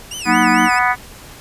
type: tone with vibrato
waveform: 20% pulse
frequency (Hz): 2723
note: F7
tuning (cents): -44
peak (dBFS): -20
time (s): 0.11-0.79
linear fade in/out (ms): 5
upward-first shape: sine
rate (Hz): 4.4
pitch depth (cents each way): 200
type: chord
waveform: sine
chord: D# minor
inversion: first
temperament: equal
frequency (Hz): 185 / 233.1 / 311.1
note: F#3 / A#3 / D#4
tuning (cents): 0 / 0 / 0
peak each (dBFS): -22 / -18 / -18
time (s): 0.25-0.7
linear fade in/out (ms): 50
type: harmonic tone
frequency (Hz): 246.9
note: B3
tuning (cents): 0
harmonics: 3 / 4 / 5 / 6 / 7 / 8 / 9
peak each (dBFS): -18 / -19 / -20 / -21 / -21 / -22 / -23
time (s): 0.25-0.96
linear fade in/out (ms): 50
effects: pink hiss -38 dBFS RMS until 1.4 s + resampled to 32000 Hz